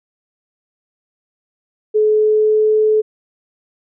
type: tone with pitch glide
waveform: sine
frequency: 428.1 to 431.1 Hz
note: A4 to A4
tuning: -47 to -35 cents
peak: -10 dBFS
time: 1.94-3.02 s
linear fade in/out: 20 ms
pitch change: +12 cents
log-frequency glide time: 2.09-2.77 s
effects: none